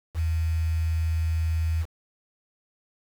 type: tone with quantisation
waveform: sine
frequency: 81.1 Hz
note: E2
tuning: 28 cents flat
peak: -22 dBFS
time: 0.14-1.86 s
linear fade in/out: 50 ms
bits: 7
effects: none